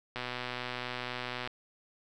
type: click train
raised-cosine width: 0.3 ms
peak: -20 dBFS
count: 164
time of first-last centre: 0.16-1.475 s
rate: 124 Hz
effects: none